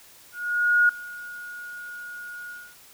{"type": "tone with ADSR envelope", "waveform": "sine", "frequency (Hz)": 1442, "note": "F#6", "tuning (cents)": -45, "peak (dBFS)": -14, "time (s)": [0.32, 2.76], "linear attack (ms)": 570, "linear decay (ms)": 4, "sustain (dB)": -21, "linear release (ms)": 260, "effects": ["white hiss -51 dBFS RMS until 2.93 s"]}